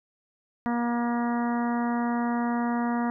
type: harmonic tone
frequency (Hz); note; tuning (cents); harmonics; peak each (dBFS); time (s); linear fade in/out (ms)
237.9; A#3; +35; 1 / 2 / 3 / 4 / 5 / 6 / 7 / 8; -25 / -38 / -33 / -34 / -38 / -41 / -43 / -42; 0.66-3.1; 0
effects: none